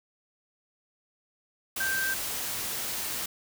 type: tone in noise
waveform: sine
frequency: 1568 Hz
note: G6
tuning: in tune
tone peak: -27 dBFS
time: 1.8-2.14 s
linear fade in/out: 5 ms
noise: white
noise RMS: -33 dBFS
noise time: 1.76-3.26 s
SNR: +3 dB
effects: none